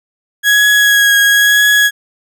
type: tone with vibrato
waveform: 35% pulse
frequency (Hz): 1661.2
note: G#6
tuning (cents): 0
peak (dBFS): -5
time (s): 0.43-1.91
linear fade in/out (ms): 50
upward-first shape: triangle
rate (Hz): 1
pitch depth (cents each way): 20
effects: none